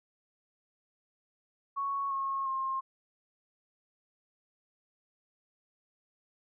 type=tone with pitch steps; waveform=sine; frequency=1109 / 1086.8 / 1065.1 Hz; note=C#6 / C#6 / C6; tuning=0 / -35 / +30 cents; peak=-30 dBFS; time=1.76-2.81 s; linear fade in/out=20 ms; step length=350 ms; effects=none